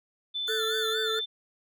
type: tone with pitch glide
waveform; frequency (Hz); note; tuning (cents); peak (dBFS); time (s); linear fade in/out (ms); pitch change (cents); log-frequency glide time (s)
sine; 3520 to 3542; A7 to A7; 0 to +11; -29; 0.34-1.26; 20; +11; 0.66-1.11
type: tone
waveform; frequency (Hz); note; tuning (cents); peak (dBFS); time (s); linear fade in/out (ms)
15% pulse; 3322; G#7; 0; -34; 0.47-0.94; 5
type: harmonic tone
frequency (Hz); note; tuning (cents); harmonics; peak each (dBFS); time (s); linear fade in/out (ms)
440; A4; 0; 1 / 3 / 4; -30 / -45 / -38; 0.48-1.21; 20
type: tone with vibrato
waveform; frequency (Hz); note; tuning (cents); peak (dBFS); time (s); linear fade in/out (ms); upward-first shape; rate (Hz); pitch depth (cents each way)
square; 1428; F6; +38; -34; 0.48-1.19; 0; sine; 4.3; 110
effects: none